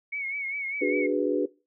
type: tone with vibrato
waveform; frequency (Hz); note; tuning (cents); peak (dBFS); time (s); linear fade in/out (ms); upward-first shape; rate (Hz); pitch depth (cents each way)
sine; 2217; C#7; 0; -29; 0.12-1.07; 10; triangle; 5; 72
type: chord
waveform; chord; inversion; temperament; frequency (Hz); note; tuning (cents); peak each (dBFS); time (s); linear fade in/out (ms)
sine; G# half-diminished seventh; second; equal; 293.7 / 370 / 415.3 / 493.9; D4 / F#4 / G#4 / B4; 0 / 0 / 0 / 0; -27 / -28 / -29 / -28; 0.81-1.46; 10
effects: noise-tail reverb RT60 0.3 s tail -21 dB re dry